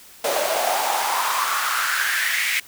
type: noise with high-pass filter sweep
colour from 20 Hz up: pink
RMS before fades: -22 dBFS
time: 0.24-2.6 s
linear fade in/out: 5 ms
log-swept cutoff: 540 to 2200 Hz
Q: 5
effects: white hiss -46 dBFS RMS until 2.67 s